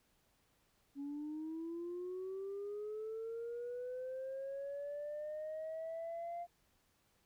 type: linear sweep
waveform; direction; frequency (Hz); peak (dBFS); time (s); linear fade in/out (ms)
sine; up; 277.2 to 697; -39; 0.95-6.47; 50
effects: tanh soft clip ceiling -38 dBFS + pink hiss -75 dBFS RMS until 7.25 s